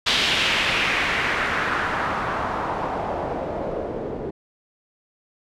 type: noise with low-pass filter sweep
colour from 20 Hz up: white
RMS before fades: -24 dBFS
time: 0.06-4.31 s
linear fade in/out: 10 ms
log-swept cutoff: 3600 to 420 Hz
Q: 2
effects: none